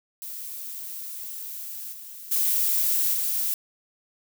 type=noise with level steps; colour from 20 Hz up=violet; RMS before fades=-36 / -41 / -23 / -26 dBFS; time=0.22-3.54 s; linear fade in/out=0 ms; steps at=1.92 / 2.31 / 3.13 s; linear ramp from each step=10 ms; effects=none